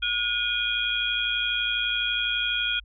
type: tone cluster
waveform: sine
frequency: 1442 / 2455 / 3225 / 3337 Hz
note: F#6 / D#7 / G7 / G#7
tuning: -45 / -24 / +48 / +8 cents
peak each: -29 dBFS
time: 0.02-2.8 s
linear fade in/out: 10 ms
effects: added 50 Hz sine -45 dBFS peak until 2.84 s